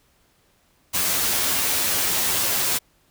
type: noise with comb filter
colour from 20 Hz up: white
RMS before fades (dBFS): -22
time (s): 0.93-2.79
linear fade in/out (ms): 20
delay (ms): 11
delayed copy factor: +0.7
effects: pink hiss -62 dBFS RMS until 3.1 s